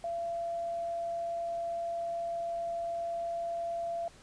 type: tone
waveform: sine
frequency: 680 Hz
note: F5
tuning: 46 cents flat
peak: -32 dBFS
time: 0.04-4.08 s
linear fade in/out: 2 ms
effects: pink hiss -57 dBFS RMS until 4.22 s + resampled to 22050 Hz